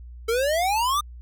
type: exponential sweep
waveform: square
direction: up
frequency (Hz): 440 to 1230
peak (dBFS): -21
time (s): 0.28-1.01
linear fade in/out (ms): 10
effects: added 60 Hz sine -38 dBFS peak until 1.21 s